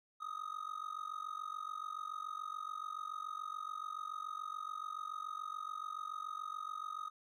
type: tone with amplitude modulation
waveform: triangle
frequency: 1251 Hz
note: D#6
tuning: 9 cents sharp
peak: -35 dBFS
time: 0.2-7.1 s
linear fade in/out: 20 ms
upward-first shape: sine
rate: 47 Hz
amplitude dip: 90%
effects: none